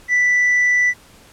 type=tone with tanh clipping; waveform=sine; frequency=1975.5 Hz; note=B6; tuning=in tune; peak=-13 dBFS; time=0.08-0.94 s; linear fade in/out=50 ms; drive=1 dB; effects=pink hiss -47 dBFS RMS until 1.32 s + low-pass 12000 Hz 12 dB/octave